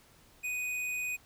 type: tone with tanh clipping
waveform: triangle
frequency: 2489 Hz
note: D#7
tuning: in tune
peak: -34 dBFS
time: 0.43-1.17 s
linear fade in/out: 20 ms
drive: 18 dB
effects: pink hiss -61 dBFS RMS until 1.25 s